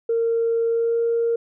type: tone with pitch glide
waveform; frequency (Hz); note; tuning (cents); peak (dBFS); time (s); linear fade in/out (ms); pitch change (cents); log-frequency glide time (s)
sine; 460 to 464.5; A#4 to A#4; -23 to -6; -17; 0.09-1.36; 5; +17; 0.67-0.99
effects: tanh soft clip ceiling -13 dBFS